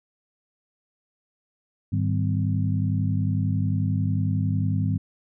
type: harmonic tone with a mistuned harmonic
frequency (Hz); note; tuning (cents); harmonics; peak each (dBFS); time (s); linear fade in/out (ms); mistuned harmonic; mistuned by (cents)
51; G#1; -31; 2 / 3 / 4 / 5; -23 / -27 / -29 / -31; 1.92-4.98; 10; 4; -98
effects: none